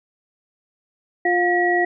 sine tone cluster, 351.5 / 710 / 1920 Hz, F4 / F5 / B6, +11 / +28 / -49 cents, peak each -20 dBFS, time 1.25-1.85 s, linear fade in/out 5 ms, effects none

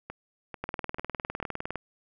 two click trains, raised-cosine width 0.5 ms, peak -17 / -22 dBFS, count 23 / 4, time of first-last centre 0.64-1.757 / 0.1-1.427 s, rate 19.7 / 2.26 Hz, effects none

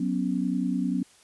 sine chord, F# suspended fourth, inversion none, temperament equal, 185 / 246.9 / 277.2 Hz, F#3 / B3 / C#4, 0 / 0 / 0 cents, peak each -28 / -28 / -29 dBFS, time 0-1.03 s, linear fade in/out 5 ms, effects white hiss -57 dBFS RMS until 1.23 s + resampled to 24000 Hz

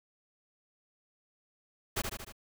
pink noise with echo, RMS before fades -32 dBFS, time 1.96-2.02 s, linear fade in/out 10 ms, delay 76 ms, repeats 4, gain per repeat -4 dB, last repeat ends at 2.324 s, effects none

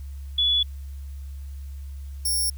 sine / 5% pulse tone pair in turn, 3419 / 5486 Hz, G#7 / F8, +50 / -32 cents, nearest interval minor sixth, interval 818 cents, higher second, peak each -18 / -16 dBFS, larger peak second, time 0.38-0.63 / 2.25-2.5 s, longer neither, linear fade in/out 5 ms, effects added 69 Hz sine -33 dBFS peak until 2.57 s + white hiss -58 dBFS RMS until 2.57 s

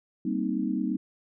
sine chord, C minor seventh, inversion second, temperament equal, 196 / 233.1 / 261.6 / 311.1 Hz, G3 / Bb3 / C4 / Eb4, 0 / 0 / 0 / 0 cents, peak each -31 dBFS, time 0.25-0.97 s, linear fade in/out 5 ms, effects none

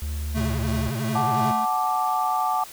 triangle tone, 74.4 Hz, D2, 23 cents sharp, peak -24 dBFS, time 0.02-0.89 s, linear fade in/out 0 ms
square tone with tremolo, 220 Hz, A3, in tune, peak -26 dBFS, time 0.34-1.66 s, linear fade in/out 20 ms, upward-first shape sine, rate 2.9 Hz, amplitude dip 55%
square tone with vibrato, 124.8 Hz, B2, 19 cents sharp, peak -27 dBFS, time 0.36-1.52 s, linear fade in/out 10 ms, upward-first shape sine, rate 11 Hz, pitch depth 220 cents each way
sine chord, D major, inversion first, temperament equal with one note detuned, 740 / 869.9 / 1174.7 Hz, F#5 / A5 / D6, 0 / -20 / 0 cents, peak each -25 dBFS, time 1.15-2.64 s, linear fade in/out 5 ms
effects white hiss -42 dBFS RMS until 2.72 s

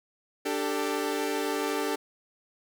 sawtooth chord, D suspended fourth, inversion none, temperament equal with one note detuned, 293.7 / 392 / 444.1 Hz, D4 / G4 / A4, 0 / 0 / +16 cents, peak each -28 dBFS, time 0.45-1.96 s, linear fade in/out 10 ms, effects none

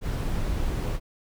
brown noise, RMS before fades -27 dBFS, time 0.01-1 s, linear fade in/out 50 ms, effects none

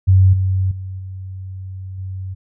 sine tone with level steps, 94.4 Hz, F#2, 35 cents sharp, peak -7 / -14 / -25 / -27 / -24 dBFS, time 0.07-2.35 s, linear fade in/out 20 ms, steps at 0.33 / 0.71 / 0.99 / 1.98 s, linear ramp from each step 5 ms, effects none

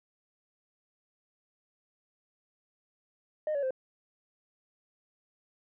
sine tone with pitch steps, 613 / 565.4 / 521.5 Hz, D#5 / C#5 / C5, -26 / +34 / -6 cents, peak -26 dBFS, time 3.47-3.707 s, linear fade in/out 2 ms, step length 79 ms, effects tanh soft clip ceiling -26 dBFS

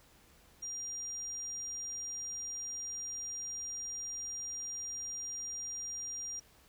sine tone, 5700 Hz, F8, 34 cents sharp, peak -38 dBFS, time 0.62-6.4 s, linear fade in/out 10 ms, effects added 68 Hz sine -69 dBFS peak until 6.68 s + pink hiss -63 dBFS RMS until 6.68 s

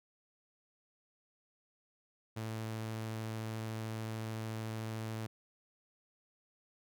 sawtooth tone, 110.8 Hz, A2, 13 cents sharp, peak -34 dBFS, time 2.36-5.27 s, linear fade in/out 10 ms, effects none

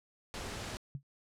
pink noise, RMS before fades -41 dBFS, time 0.34-0.77 s, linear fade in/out 0 ms
sine tone with exponential decay, 138.59 Hz, C#3, in tune, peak -33 dBFS, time 0.95-1.03 s, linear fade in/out 0 ms, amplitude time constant 16 ms
effects low-pass 8000 Hz 12 dB/octave

